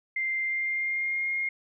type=tone with pitch glide; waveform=sine; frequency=2093 to 2135 Hz; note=C7 to C7; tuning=0 to +34 cents; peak=-26 dBFS; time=0.16-1.49 s; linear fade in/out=5 ms; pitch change=+34 cents; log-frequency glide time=0.43-1.29 s; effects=none